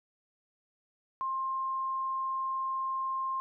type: tone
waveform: sine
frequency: 1059 Hz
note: C6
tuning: 21 cents sharp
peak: -30 dBFS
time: 1.21-3.4 s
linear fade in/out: 0 ms
effects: none